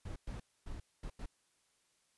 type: noise bursts at uneven times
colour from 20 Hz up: brown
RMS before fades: -43 dBFS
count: 5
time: 0.05-0.16 / 0.27-0.4 / 0.66-0.8 / 1.03-1.1 / 1.19-1.26 s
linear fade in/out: 5 ms
effects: white hiss -75 dBFS RMS until 2.17 s + resampled to 24000 Hz